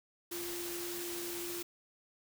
sine tone in noise, 347.4 Hz, F4, 9 cents flat, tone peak -41 dBFS, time 0.31-1.63 s, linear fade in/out 10 ms, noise white, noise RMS -42 dBFS, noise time 0.31-1.63 s, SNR -2 dB, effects none

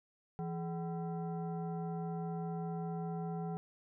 sine tone with frequency modulation, 167.5 Hz, E3, 28 cents sharp, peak -36 dBFS, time 0.39-3.57 s, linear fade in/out 0 ms, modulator 590 Hz, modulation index 0.81, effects none

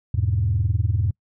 sine chord, E major, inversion none, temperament equal with one note detuned, 82.69 / 103.83 / 123.47 Hz, E2 / G#2 / B2, +6 / 0 / 0 cents, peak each -22 / -20 / -25 dBFS, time 0.14-1.11 s, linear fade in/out 5 ms, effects noise-tail reverb RT60 0.1 s tail -26 dB re dry + tanh soft clip ceiling -11 dBFS

